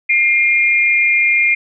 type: tone pair together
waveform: sine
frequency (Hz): 2117 / 2409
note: C7 / D7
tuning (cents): +20 / +43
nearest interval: major second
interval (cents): 223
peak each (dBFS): -13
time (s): 0.09-1.55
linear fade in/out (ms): 10
effects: none